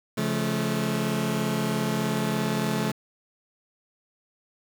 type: chord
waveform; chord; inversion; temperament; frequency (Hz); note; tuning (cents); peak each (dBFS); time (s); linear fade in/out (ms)
sawtooth; Db augmented; none; just; 138.59 / 173.24 / 216.5; Db3 / F3 / A3; 0 / -14 / -28; -26 / -26 / -23; 0.17-2.92; 10
effects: 7-bit